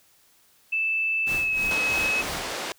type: tone with pitch glide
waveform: sine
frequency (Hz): 2637 to 2563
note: E7 to E7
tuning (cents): 0 to -49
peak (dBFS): -22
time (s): 0.72-2.22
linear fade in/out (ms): 10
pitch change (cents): -49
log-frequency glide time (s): 1.34-1.57
type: noise with tremolo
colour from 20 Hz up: pink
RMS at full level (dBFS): -34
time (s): 1.26-2.54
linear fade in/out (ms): 20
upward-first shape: sine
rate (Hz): 3.1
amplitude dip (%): 80
type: band-pass noise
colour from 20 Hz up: pink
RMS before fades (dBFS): -32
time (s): 1.71-2.72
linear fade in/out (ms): 0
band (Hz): 360 to 7100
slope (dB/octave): 12
effects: white hiss -60 dBFS RMS until 2.78 s